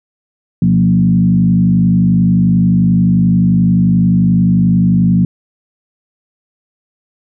sine tone with frequency modulation, 178.5 Hz, F3, 38 cents sharp, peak -7 dBFS, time 0.62-5.25 s, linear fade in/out 2 ms, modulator 51.4 Hz, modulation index 1, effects none

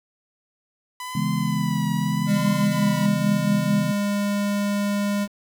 sawtooth tone with vibrato, 997 Hz, B5, 16 cents sharp, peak -27 dBFS, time 1-3.06 s, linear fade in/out 2 ms, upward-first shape triangle, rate 0.82 Hz, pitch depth 60 cents each way
sine chord, C# minor seventh, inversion none, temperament equal, 138.59 / 164.81 / 207.7 / 246.9 Hz, C#3 / E3 / G#3 / B3, 0 / 0 / 0 / 0 cents, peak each -27 / -25 / -25 / -30 dBFS, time 1.15-3.92 s, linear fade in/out 5 ms
square tone with pitch glide, 201.3 to 203.2 Hz, G3 to G#3, +46 to -38 cents, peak -22 dBFS, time 2.26-5.28 s, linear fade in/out 50 ms, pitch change +16 cents, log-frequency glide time 2.55-2.77 s
effects 8-bit

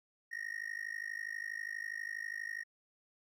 triangle tone with amplitude modulation, 1864.7 Hz, A#6, in tune, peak -33 dBFS, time 0.31-2.64 s, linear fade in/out 20 ms, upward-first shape sine, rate 52.3 Hz, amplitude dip 100%, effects none

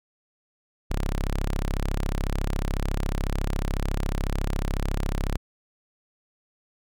sawtooth tone, 34 Hz, C#1, 33 cents flat, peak -20 dBFS, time 0.9-5.37 s, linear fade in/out 10 ms, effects none

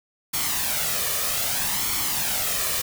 white noise with flanger, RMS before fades -25 dBFS, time 0.33-2.82 s, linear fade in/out 10 ms, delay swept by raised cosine 0.91 to 1.7 ms, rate 0.63 Hz, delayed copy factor +0.55, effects none

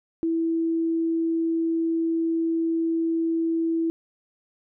sine tone, 328.9 Hz, E4, 4 cents flat, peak -21 dBFS, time 0.23-3.9 s, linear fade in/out 0 ms, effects none

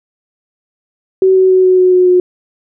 sine tone with pitch steps, 378.4 / 375.6 / 372.8 / 370 / 367.2 / 364.5 / 361.7 Hz, F#4 / F#4 / F#4 / F#4 / F#4 / F#4 / F#4, +39 / +26 / +13 / 0 / -13 / -26 / -39 cents, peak -5 dBFS, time 1.22-2.2 s, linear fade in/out 2 ms, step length 140 ms, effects none

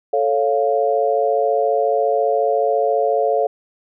sine chord, A augmented, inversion none, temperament equal, 440 / 554.4 / 698.5 Hz, A4 / C#5 / E#5, 0 / 0 / 0 cents, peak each -19 dBFS, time 0.13-3.47 s, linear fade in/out 5 ms, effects none

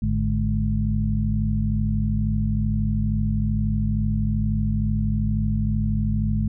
harmonic tone with a mistuned harmonic, 52.9 Hz, G#1, 33 cents sharp, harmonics 1 / 2 / 3 / 4, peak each -24 / -24 / -28 / -25 dBFS, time 0.02-6.48 s, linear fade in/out 5 ms, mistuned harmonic 3, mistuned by -120 cents, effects none

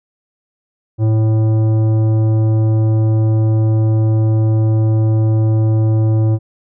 triangle tone with tanh clipping, 110 Hz, A2, in tune, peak -12 dBFS, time 0.98-6.39 s, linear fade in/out 50 ms, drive 16 dB, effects none

